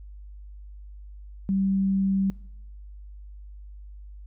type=tone; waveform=sine; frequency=193.7 Hz; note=G3; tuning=20 cents flat; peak=-21 dBFS; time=1.49-2.3 s; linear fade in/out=0 ms; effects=noise-tail reverb RT60 0.8 s tail -23 dB re dry + added 50 Hz sine -40 dBFS peak until 4.26 s